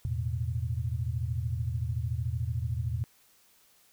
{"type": "chord", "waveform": "sine", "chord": "E suspended fourth", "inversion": "none", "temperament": "equal", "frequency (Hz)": [82.41, 110, 123.47], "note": ["E2", "A2", "B2"], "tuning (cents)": [0, 0, 0], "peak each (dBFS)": -33, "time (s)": [0.05, 3.04], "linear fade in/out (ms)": 0, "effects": ["white hiss -63 dBFS RMS until 3.92 s"]}